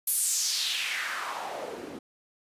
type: noise with band-pass filter sweep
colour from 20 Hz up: white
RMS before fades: -31 dBFS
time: 0.07-1.99 s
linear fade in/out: 5 ms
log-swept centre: 12000 to 260 Hz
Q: 2.6
effects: resampled to 32000 Hz

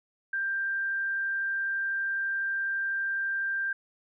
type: tone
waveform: sine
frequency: 1583 Hz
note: G6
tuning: 17 cents sharp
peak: -27 dBFS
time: 0.33-3.73 s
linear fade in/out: 5 ms
effects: none

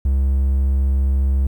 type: tone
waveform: triangle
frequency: 67.3 Hz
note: C2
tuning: 49 cents sharp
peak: -12 dBFS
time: 0.05-1.47 s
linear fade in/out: 5 ms
effects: 9-bit

